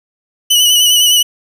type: tone with vibrato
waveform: sawtooth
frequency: 2960 Hz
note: F#7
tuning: in tune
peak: -4 dBFS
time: 0.5-1.23 s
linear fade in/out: 10 ms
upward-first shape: sine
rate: 9.8 Hz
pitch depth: 42 cents each way
effects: none